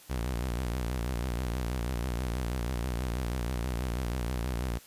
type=tone with vibrato; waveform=sawtooth; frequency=61.1 Hz; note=B1; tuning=18 cents flat; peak=-26 dBFS; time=0.09-4.79 s; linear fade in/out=20 ms; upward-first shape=sine; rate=6.2 Hz; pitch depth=140 cents each way; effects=white hiss -54 dBFS RMS until 4.86 s + resampled to 32000 Hz